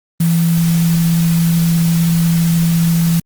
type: tone in noise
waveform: sine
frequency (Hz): 167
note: E3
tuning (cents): +23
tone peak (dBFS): -10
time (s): 0.2-3.2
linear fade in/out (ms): 5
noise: white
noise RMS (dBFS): -26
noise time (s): 0.2-3.2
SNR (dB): +13
effects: Opus 32 kbps